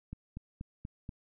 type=click train; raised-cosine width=5 ms; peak=-28 dBFS; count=5; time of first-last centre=0.13-1.092 s; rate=4.16 Hz; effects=none